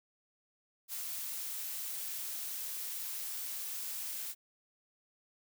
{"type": "noise", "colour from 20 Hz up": "blue", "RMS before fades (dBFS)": -40, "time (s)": [0.88, 4.35], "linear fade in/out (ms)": 50, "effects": []}